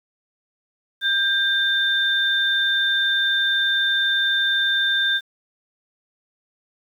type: tone pair together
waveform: sine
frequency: 1591 / 3586 Hz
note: G6 / A7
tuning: +25 / +32 cents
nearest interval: octave + major second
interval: 1407 cents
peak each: -20 dBFS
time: 1.01-5.21 s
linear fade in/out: 50 ms
effects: 8-bit